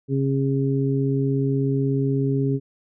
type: harmonic tone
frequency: 136.4 Hz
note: C#3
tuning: 28 cents flat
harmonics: 1 / 2 / 3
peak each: -21 / -24 / -26 dBFS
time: 0.08-2.6 s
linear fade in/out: 50 ms
effects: none